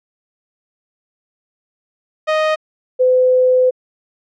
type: tone pair in turn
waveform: sawtooth / sine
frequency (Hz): 622.3 / 508.2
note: D#5 / B4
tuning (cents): 0 / +49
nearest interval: major third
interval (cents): 351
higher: first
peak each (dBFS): -9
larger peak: neither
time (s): 2.27-2.56 / 2.99-3.71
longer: second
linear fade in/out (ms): 20
effects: low-pass 3000 Hz 12 dB/octave